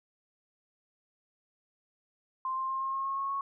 sine tone with pitch steps, 1046.5 / 1054.4 / 1062.3 / 1070.3 / 1078.4 / 1086.5 / 1094.7 / 1103 Hz, C6 / C6 / C6 / C6 / C#6 / C#6 / C#6 / C#6, 0 / +13 / +26 / +39 / -48 / -35 / -22 / -9 cents, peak -30 dBFS, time 2.45-3.41 s, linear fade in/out 2 ms, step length 120 ms, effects none

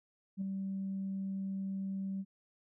sine tone with ADSR envelope, 193.5 Hz, G3, 22 cents flat, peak -30 dBFS, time 0.37-2.25 s, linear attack 45 ms, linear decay 4 ms, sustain -4 dB, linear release 49 ms, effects tanh soft clip ceiling -30 dBFS

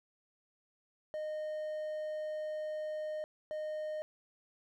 triangle tone bursts at uneven times, 615 Hz, D#5, 20 cents flat, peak -34 dBFS, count 2, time 1.14-3.24 / 3.51-4.02 s, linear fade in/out 0 ms, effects none

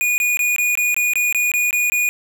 square tone bursts, 2453 Hz, D#7, 25 cents flat, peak -16 dBFS, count 11, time 0.01-2.09 s, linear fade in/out 0 ms, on 170 ms, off 21 ms, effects 8-bit

